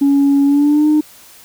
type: tone with pitch glide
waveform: sine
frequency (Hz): 280.2 to 303.8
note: C#4 to D#4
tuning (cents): +19 to -41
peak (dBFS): -7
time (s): 0.01-1.01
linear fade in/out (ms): 10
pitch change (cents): +140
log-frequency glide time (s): 0.45-0.87
effects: tanh soft clip ceiling -6 dBFS + white hiss -42 dBFS RMS until 1.44 s

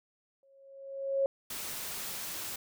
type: tone with exponential growth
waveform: sine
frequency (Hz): 546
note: C#5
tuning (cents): -26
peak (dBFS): -23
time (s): 0.43-1.26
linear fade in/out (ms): 1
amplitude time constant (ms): 180
type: noise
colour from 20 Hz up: white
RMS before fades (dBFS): -39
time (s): 1.5-2.56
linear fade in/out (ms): 5
effects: none

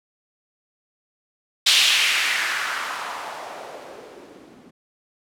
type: noise with low-pass filter sweep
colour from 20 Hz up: violet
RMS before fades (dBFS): -24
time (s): 1.66-4.71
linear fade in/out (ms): 10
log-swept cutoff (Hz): 3600 to 250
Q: 2.1
effects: none

